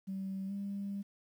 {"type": "tone with pitch glide", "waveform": "sine", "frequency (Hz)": [192.4, 199.53], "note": ["G3", "G3"], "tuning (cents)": [-32, 31], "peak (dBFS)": -35, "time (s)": [0.07, 1.03], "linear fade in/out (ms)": 20, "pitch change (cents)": 63, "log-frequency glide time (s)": [0.47, 0.52], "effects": ["tanh soft clip ceiling -32 dBFS", "11-bit"]}